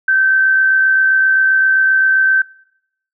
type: tone with amplitude modulation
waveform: sine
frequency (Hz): 1548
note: G6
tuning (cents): -22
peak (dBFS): -8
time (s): 0.08-2.42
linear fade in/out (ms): 5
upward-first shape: sine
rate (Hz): 67.6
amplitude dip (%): 30
effects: noise-tail reverb RT60 0.8 s tail -23 dB re dry